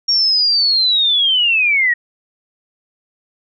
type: linear sweep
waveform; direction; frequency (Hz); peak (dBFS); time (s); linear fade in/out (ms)
sine; down; 5588 to 1864.7; -11; 0.08-1.94; 10
effects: none

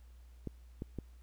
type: clicks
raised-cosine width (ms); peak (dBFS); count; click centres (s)
3; -26; 3; 0.473 / 0.821 / 0.987
effects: added 60 Hz sine -53 dBFS peak until 1.22 s + pink hiss -71 dBFS RMS until 1.22 s

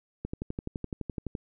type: click train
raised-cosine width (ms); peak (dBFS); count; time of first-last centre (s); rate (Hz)
3; -20; 14; 0.25-1.352; 11.8
effects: none

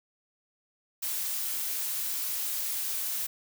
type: noise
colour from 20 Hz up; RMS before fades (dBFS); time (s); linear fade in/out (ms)
blue; -32; 1.02-3.27; 10
effects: none

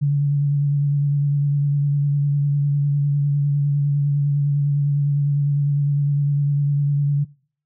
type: tone with vibrato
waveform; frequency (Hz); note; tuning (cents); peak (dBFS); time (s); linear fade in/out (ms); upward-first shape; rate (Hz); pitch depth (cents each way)
sine; 143.2; D3; -43; -15; 0.01-7.25; 20; sine; 9.9; 21
effects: noise-tail reverb RT60 0.5 s tail -23 dB re dry

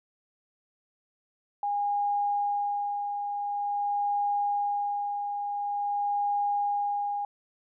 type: tone with tremolo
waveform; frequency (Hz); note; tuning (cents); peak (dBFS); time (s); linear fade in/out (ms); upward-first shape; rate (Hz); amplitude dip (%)
sine; 816; G#5; -31; -24; 1.63-7.25; 2; sine; 0.47; 45
effects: none

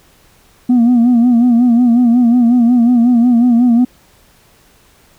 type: tone with vibrato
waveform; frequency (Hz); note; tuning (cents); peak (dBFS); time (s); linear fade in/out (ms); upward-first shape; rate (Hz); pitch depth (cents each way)
sine; 240; B3; -49; -4; 0.69-3.85; 10; sine; 5.5; 73
effects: tanh soft clip ceiling -5 dBFS + pink hiss -49 dBFS RMS until 5.18 s

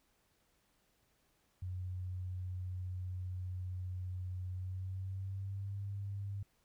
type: tone with pitch glide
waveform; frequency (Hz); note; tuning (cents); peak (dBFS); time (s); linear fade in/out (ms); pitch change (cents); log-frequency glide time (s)
sine; 91.5 to 99.78; F#2 to G2; -19 to +31; -38; 1.62-6.43; 5; +150; 4.49-5.8
effects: pink hiss -75 dBFS RMS until 6.64 s

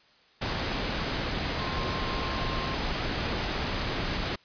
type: tone in noise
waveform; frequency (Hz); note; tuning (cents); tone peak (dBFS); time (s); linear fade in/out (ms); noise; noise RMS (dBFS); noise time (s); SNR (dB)
sine; 1059; C6; +21; -37; 1.59-2.75; 10; pink; -30; 0.41-4.36; -10
effects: white hiss -60 dBFS RMS until 4.44 s + resampled to 11025 Hz

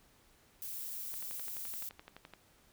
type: noise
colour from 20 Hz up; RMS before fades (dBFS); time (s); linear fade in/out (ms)
violet; -42; 0.62-1.89; 0
type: click train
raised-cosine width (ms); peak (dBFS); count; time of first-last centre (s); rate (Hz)
0.3; -33; 15; 1.14-2.337; 11.7
effects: pink hiss -66 dBFS RMS until 2.72 s

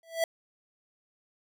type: tone with exponential growth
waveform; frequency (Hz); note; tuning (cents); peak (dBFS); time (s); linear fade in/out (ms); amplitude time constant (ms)
square; 659.3; E5; 0; -22; 0.03-0.24; 2; 45
effects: none

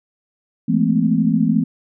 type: tone cluster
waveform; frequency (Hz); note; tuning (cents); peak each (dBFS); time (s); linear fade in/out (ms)
sine; 167.9 / 211.9 / 225.3 / 257; E3 / G#3 / A3 / C4; +32 / +35 / +41 / -31; -19; 0.68-1.64; 10
effects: none

